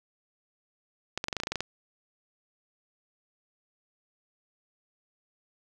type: clicks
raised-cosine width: 0.2 ms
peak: -13 dBFS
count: 11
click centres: 1.176 / 1.241 / 1.284 / 1.328 / 1.367 / 1.401 / 1.435 / 1.471 / 1.52 / 1.557 / 1.606 s
effects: none